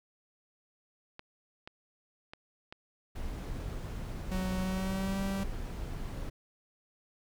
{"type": "clicks", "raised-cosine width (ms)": 0.3, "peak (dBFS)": -28, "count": 4, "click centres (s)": [1.194, 1.675, 2.335, 2.725]}
{"type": "noise", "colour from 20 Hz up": "brown", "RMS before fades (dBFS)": -38, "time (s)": [3.15, 6.3], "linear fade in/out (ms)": 10}
{"type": "tone with pitch glide", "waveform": "45% pulse", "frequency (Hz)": [186.2, 194.67], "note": ["F#3", "G3"], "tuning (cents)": [11, -12], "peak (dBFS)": -32, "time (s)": [4.31, 5.44], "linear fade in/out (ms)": 10, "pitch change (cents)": 77, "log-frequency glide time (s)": [4.61, 5.2]}
{"effects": []}